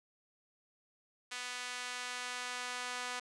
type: tone with high-pass filter sweep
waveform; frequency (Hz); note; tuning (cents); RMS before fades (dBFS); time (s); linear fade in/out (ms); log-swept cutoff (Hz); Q
sawtooth; 247.8; B3; +6; -41; 1.31-3.2; 10; 1800 to 1100; 0.86
effects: resampled to 22050 Hz + 10-bit